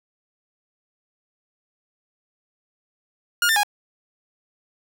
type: tone with pitch steps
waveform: sawtooth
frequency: 1425 / 1791 / 824 Hz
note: F6 / A6 / G#5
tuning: +34 / +30 / -14 cents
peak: -13 dBFS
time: 3.42-3.633 s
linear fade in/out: 2 ms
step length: 71 ms
effects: none